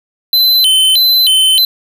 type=tone with vibrato; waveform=square; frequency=3520 Hz; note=A7; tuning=in tune; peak=-7 dBFS; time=0.33-1.65 s; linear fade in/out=2 ms; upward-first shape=square; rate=1.6 Hz; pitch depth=240 cents each way; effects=none